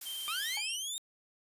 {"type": "noise", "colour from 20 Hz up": "blue", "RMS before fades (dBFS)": -42, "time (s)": [0.01, 0.57], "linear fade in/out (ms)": 5}
{"type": "tone with vibrato", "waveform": "square", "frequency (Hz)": 3136, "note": "G7", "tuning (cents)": 0, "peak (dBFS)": -39, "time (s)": [0.05, 0.77], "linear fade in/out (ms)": 20, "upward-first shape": "sine", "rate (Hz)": 20, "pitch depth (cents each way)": 22}
{"type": "linear sweep", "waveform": "20% pulse", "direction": "up", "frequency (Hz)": [1174.7, 3729], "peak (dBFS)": -30, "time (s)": [0.28, 0.98], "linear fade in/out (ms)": 0}
{"type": "tone with exponential decay", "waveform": "45% pulse", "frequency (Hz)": 841, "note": "G#5", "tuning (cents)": 22, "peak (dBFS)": -38, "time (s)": [0.57, 0.66], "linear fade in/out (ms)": 2, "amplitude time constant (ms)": 19}
{"effects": ["resampled to 32000 Hz"]}